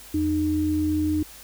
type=tone pair together; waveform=sine; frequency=85.98 / 305.9 Hz; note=F2 / D#4; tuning=-27 / -29 cents; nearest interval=octave + minor seventh; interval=2198 cents; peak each=-28 / -21 dBFS; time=0.14-1.23 s; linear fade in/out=5 ms; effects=added 50 Hz sine -53 dBFS peak until 1.43 s + white hiss -45 dBFS RMS until 1.43 s